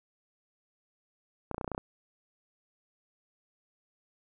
clicks, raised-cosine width 1 ms, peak -20 dBFS, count 9, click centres 1.513 / 1.545 / 1.581 / 1.612 / 1.645 / 1.678 / 1.717 / 1.748 / 1.779 s, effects none

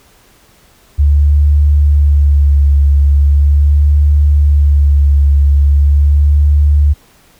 sine tone with vibrato, 72 Hz, D2, 34 cents flat, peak -5 dBFS, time 0.98-6.94 s, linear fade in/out 20 ms, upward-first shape sine, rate 0.4 Hz, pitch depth 28 cents each way, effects pink hiss -47 dBFS RMS until 7.39 s

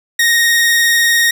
sawtooth tone with vibrato, 1864.7 Hz, A#6, in tune, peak -6 dBFS, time 0.19-1.31 s, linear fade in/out 5 ms, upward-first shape sine, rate 20 Hz, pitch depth 26 cents each way, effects none

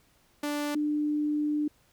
sawtooth / sine tone pair in turn, 293.2 / 298.3 Hz, D4 / D4, -3 / +27 cents, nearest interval unison, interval 30 cents, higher second, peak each -25 / -25 dBFS, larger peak neither, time 0.43-0.75 / 0.75-1.68 s, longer second, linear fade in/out 5 ms, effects pink hiss -65 dBFS RMS until 1.92 s

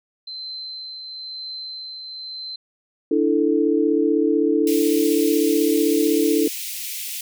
sine tone with tremolo, 4087 Hz, C8, 41 cents flat, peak -29 dBFS, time 0.27-2.56 s, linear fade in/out 5 ms, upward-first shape triangle, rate 1 Hz, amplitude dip 35%
sine chord, D suspended second, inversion none, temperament equal, 293.7 / 329.6 / 440 Hz, D4 / E4 / A4, 0 / 0 / 0 cents, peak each -20 dBFS, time 3.11-6.48 s, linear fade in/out 5 ms
white high-pass noise, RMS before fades -30 dBFS, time 4.67-7.21 s, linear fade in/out 2 ms, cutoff 2100 Hz, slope 48 dB/octave
effects none

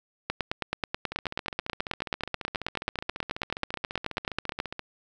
two click trains, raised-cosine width 0.3 ms, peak -18 / -11 dBFS, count 55 / 41, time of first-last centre 1.12-4.793 / 0.3-4.601 s, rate 14.7 / 9.3 Hz, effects none

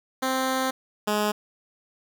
10% pulse tone pair in turn, 261.6 / 209.8 Hz, C4 / G#3, 0 / +18 cents, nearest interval major third, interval 382 cents, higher first, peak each -15 / -14 dBFS, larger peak second, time 0.22-0.71 / 1.07-1.32 s, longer first, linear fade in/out 10 ms, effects none

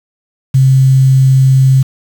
sine tone with quantisation, 132.6 Hz, C3, 23 cents sharp, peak -4 dBFS, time 0.54-1.83 s, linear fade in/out 10 ms, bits 5, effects none

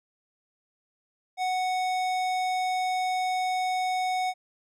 sine tone with tanh clipping, 740 Hz, F#5, in tune, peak -27 dBFS, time 1.37-4.34 s, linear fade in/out 50 ms, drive 18 dB, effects none

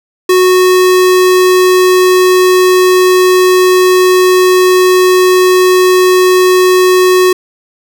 square tone, 367.7 Hz, F#4, 11 cents flat, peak -5 dBFS, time 0.29-7.33 s, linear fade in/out 5 ms, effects none

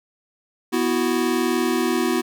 square chord, B suspended fourth, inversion none, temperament equal, 246.9 / 329.6 / 370 Hz, B3 / E4 / F#4, 0 / 0 / 0 cents, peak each -24 dBFS, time 0.72-2.22 s, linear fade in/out 20 ms, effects none

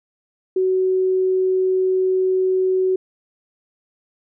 sine tone, 374.1 Hz, F#4, 19 cents sharp, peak -15 dBFS, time 0.56-2.96 s, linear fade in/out 5 ms, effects none

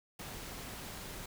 pink noise, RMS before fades -45 dBFS, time 0.19-1.26 s, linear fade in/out 5 ms, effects none

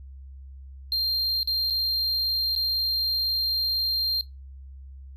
triangle tone with dropouts, 4186 Hz, C8, in tune, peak -21 dBFS, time 0.92-4.21 s, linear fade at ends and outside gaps 1 ms, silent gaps 1.431-1.474 / 1.701-1.706 / 2.552-2.561 s, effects noise-tail reverb RT60 0.2 s tail -19 dB re dry + added 67 Hz sine -40 dBFS peak until 5.16 s

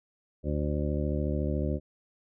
harmonic tone, 73.9 Hz, D2, 11 cents sharp, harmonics 1 / 2 / 3 / 4 / 5 / 7 / 8, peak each -30 / -33 / -35 / -36 / -37 / -38 / -39 dBFS, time 0.43-1.8 s, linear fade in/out 50 ms, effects none

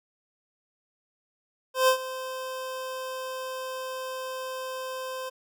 25% pulse tone with ADSR envelope, 518 Hz, C5, 17 cents flat, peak -13 dBFS, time 1.74-5.3 s, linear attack 140 ms, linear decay 91 ms, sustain -16 dB, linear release 16 ms, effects none

